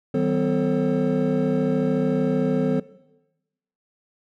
triangle tone cluster, 158.9 / 192.2 / 252.9 / 441.9 / 536 Hz, D#3 / G3 / B3 / A4 / C5, +37 / -34 / +41 / +7 / +42 cents, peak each -24 / -25 / -21 / -23 / -26 dBFS, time 0.14-2.8 s, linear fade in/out 5 ms, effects noise-tail reverb RT60 1.0 s tail -19 dB re dry + tanh soft clip ceiling -6 dBFS

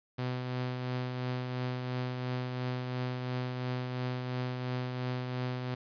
sawtooth tone with tremolo, 126 Hz, B2, 35 cents sharp, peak -27 dBFS, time 0.18-5.75 s, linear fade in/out 10 ms, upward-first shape triangle, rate 2.9 Hz, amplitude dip 40%, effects resampled to 11025 Hz + 10-bit

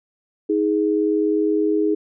sine tone pair together, 316.1 / 415.8 Hz, D#4 / G#4, +27 / +2 cents, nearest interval perfect fourth, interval 475 cents, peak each -19 dBFS, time 0.49-1.95 s, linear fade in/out 10 ms, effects none

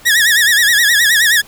sawtooth tone with vibrato, 1782 Hz, A6, 22 cents sharp, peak -5 dBFS, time 0.05-1.42 s, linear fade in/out 20 ms, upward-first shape sine, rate 9.5 Hz, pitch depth 140 cents each way, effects pink hiss -41 dBFS RMS until 1.47 s

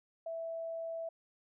sine tone, 659 Hz, E5, 1 cent flat, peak -37 dBFS, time 0.26-1.09 s, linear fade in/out 5 ms, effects none

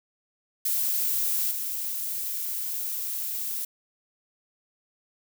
violet noise with level steps, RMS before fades -26 / -31 dBFS, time 0.65-3.65 s, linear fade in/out 5 ms, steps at 1.51 s, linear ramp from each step 2 ms, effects none

